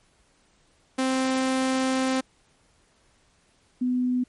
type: tone pair in turn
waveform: sawtooth / sine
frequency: 261.6 / 250.1 Hz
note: C4 / B3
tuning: 0 / +22 cents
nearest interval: minor second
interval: 78 cents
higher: first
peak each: -18 / -21 dBFS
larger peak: first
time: 0.98-2.21 / 3.81-4.24 s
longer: first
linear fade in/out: 10 ms
effects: pink hiss -63 dBFS RMS until 4.28 s + MP3 48 kbps